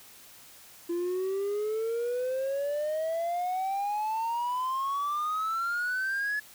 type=exponential sweep; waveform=triangle; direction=up; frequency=340 to 1715 Hz; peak=-25 dBFS; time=0.89-6.4 s; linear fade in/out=10 ms; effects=tanh soft clip ceiling -22 dBFS + white hiss -52 dBFS RMS until 6.54 s